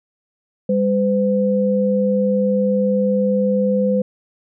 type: tone pair together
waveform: sine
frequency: 200 / 507.9 Hz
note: G3 / B4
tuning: +35 / +48 cents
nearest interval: octave + major third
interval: 1613 cents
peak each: -17 dBFS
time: 0.69-4.02 s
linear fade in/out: 5 ms
effects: none